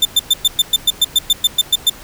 40% pulse tone bursts, 3563 Hz, A7, 21 cents sharp, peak -7 dBFS, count 14, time 0.02-1.898 s, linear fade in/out 5 ms, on 32 ms, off 110 ms, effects pink hiss -37 dBFS RMS until 2.03 s

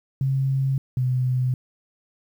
sine tone pair in turn, 134.7 / 127.14 Hz, C#3 / C3, -49 / -49 cents, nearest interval minor second, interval 100 cents, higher first, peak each -19 dBFS, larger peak neither, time 0.21-0.78 / 0.97-1.54 s, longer neither, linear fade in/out 2 ms, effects 9-bit

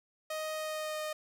sawtooth tone with pitch glide, 624 to 615.4 Hz, D#5 to D#5, +5 to -19 cents, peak -31 dBFS, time 0.3-1.13 s, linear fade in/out 5 ms, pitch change -24 cents, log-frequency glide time 0.55-1 s, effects none

